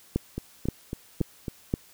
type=two click trains; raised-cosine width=3 ms; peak=-11 / -18 dBFS; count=4 / 5; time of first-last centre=0.16-1.739 / 0.38-1.482 s; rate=1.9 / 3.63 Hz; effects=white hiss -55 dBFS RMS until 1.93 s